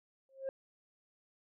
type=tone with exponential growth; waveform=sine; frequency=536 Hz; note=C5; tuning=42 cents sharp; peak=-30 dBFS; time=0.29-0.49 s; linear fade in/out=1 ms; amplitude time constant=43 ms; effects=tanh soft clip ceiling -32 dBFS